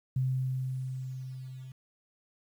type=tone with level ramp; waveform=sine; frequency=130 Hz; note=C3; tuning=11 cents flat; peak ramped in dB=-25 to -42 dBFS; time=0.16-1.72 s; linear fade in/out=5 ms; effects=10-bit